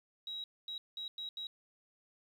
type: tone bursts at uneven times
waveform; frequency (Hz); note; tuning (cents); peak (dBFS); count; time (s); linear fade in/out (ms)
sine; 3846; B7; -47; -39; 5; 0.27-0.44 / 0.68-0.78 / 0.97-1.08 / 1.18-1.29 / 1.37-1.47; 2
effects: 11-bit